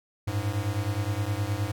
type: beating tone pair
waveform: square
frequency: 98 / 107.6 Hz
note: G2 / A2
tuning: 0 / -38 cents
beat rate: 9.6 Hz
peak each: -30 dBFS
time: 0.27-1.72 s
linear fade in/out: 10 ms
effects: none